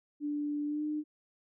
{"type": "tone with pitch glide", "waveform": "sine", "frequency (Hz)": [293.7, 302.1], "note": ["D4", "D4"], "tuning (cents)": [0, 49], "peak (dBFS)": -31, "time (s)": [0.2, 1.04], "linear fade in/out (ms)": 50, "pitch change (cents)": 49, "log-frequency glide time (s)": [0.66, 0.83], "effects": []}